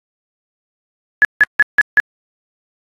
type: tone bursts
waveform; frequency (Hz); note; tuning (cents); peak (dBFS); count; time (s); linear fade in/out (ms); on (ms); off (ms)
sine; 1700; G#6; +40; -5; 5; 1.22-2; 0; 28; 160
effects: AAC 32 kbps